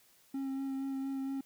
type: tone with vibrato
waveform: triangle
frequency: 270 Hz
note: C#4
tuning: 45 cents flat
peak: -32 dBFS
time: 0.34-1.41 s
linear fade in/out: 5 ms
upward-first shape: sine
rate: 4.3 Hz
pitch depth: 15 cents each way
effects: white hiss -65 dBFS RMS until 1.45 s